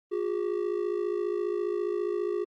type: ring-modulated tone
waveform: triangle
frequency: 384.4 Hz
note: G4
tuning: 34 cents flat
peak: -22 dBFS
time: 0.11-2.45 s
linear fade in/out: 20 ms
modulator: 27.4 Hz
effects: Opus 32 kbps